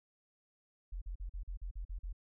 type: tone bursts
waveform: sine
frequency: 43.6 Hz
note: F1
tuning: 2 cents flat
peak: -38 dBFS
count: 9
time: 0.92-2.129 s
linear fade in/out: 10 ms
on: 97 ms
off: 42 ms
effects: none